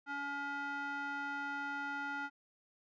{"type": "tone with band-pass filter", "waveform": "square", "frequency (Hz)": 282.9, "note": "C#4", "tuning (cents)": 35, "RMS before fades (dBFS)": -40, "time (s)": [0.06, 2.3], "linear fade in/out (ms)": 50, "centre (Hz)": 1300, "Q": 3, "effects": ["resampled to 16000 Hz"]}